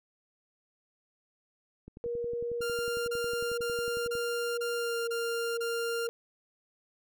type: click train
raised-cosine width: 3 ms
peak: -33 dBFS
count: 26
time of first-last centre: 1.88-4.153 s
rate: 11 Hz
type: tone with pitch glide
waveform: sine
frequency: 474.7 to 465.5 Hz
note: A#4 to A#4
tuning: +31 to -2 cents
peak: -31 dBFS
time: 2.04-6.09 s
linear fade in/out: 0 ms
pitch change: -33 cents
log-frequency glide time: 4.75-4.97 s
type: tone bursts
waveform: sawtooth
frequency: 1396.9 Hz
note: F6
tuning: in tune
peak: -31 dBFS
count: 7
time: 2.61-6.074 s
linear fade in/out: 10 ms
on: 470 ms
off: 29 ms
effects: none